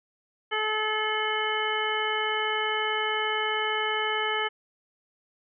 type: harmonic tone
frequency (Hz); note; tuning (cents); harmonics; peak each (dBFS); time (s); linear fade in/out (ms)
431.2; A4; -35; 1 / 2 / 3 / 4 / 5 / 7; -32 / -32 / -32 / -32 / -32 / -32; 0.51-4.49; 20
effects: none